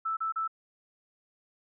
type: tone bursts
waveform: sine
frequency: 1318.5 Hz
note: E6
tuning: in tune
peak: -28 dBFS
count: 3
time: 0.05-0.478 s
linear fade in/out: 10 ms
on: 120 ms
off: 34 ms
effects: none